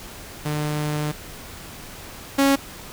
sawtooth tone pair in turn, 150 / 275.6 Hz, D3 / C#4, +37 / -10 cents, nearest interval major seventh, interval 1053 cents, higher second, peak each -19 / -11 dBFS, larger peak second, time 0.45-1.12 / 2.38-2.56 s, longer first, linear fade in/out 10 ms, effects pink hiss -39 dBFS RMS until 2.92 s

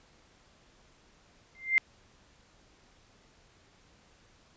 sine tone with exponential growth, 2093 Hz, C7, in tune, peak -17 dBFS, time 1.55-1.78 s, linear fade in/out 0 ms, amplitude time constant 49 ms, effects pink hiss -62 dBFS RMS until 4.56 s + resampled to 16000 Hz

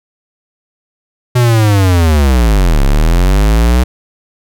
square linear two-way sweep, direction down then up, 125.4 to 33.28 to 63.7 Hz, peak -7 dBFS, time 1.35-3.84 s, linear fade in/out 10 ms, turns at 2.83 s, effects none

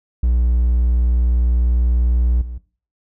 triangle tone with level steps, 60.2 Hz, B1, 44 cents flat, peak -11 / -24 dBFS, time 0.23-2.58 s, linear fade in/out 5 ms, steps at 2.41 s, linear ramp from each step 10 ms, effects noise-tail reverb RT60 0.4 s tail -19 dB re dry

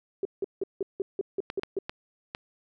sine tone bursts, 390 Hz, G4, 9 cents flat, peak -25 dBFS, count 9, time 0.23-1.788 s, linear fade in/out 2 ms, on 22 ms, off 170 ms
clicks, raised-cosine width 0.3 ms, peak -17 dBFS, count 4, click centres 1.501 / 1.634 / 1.895 / 2.349 s
effects none

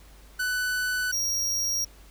45% pulse tone pair in turn, 1494 / 5641 Hz, F#6 / F8, +16 / +16 cents, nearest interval octave + major seventh, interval 2300 cents, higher second, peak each -25 dBFS, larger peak neither, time 0.39-1.12 / 1.12-1.85 s, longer neither, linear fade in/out 10 ms, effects added 50 Hz sine -49 dBFS peak until 2.1 s + pink hiss -55 dBFS RMS until 2.1 s

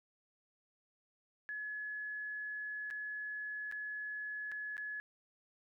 sine tone with dropouts, 1700 Hz, G#6, 40 cents sharp, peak -39 dBFS, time 1.49-5 s, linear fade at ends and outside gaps 0 ms, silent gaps 2.903-2.909 / 3.714-3.723 / 4.516-4.52 / 4.768-4.779 s, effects none

